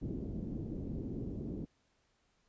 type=low-pass noise; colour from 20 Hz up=white; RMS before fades=-40 dBFS; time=0.01-1.66 s; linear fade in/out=20 ms; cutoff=320 Hz; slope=24 dB/octave; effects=pink hiss -75 dBFS RMS until 2.48 s + resampled to 16000 Hz